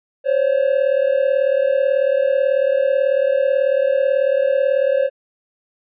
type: tone pair together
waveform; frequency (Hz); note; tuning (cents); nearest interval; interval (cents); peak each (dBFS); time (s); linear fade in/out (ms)
triangle; 524.8 / 563; C5 / C#5; +5 / +27; minor second; 122; -15; 0.24-5.1; 50
effects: resampled to 8000 Hz